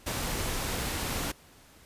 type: noise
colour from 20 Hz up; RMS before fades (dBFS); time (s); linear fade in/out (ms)
pink; -32; 0.06-1.32; 10
effects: pink hiss -56 dBFS RMS until 1.85 s + resampled to 32000 Hz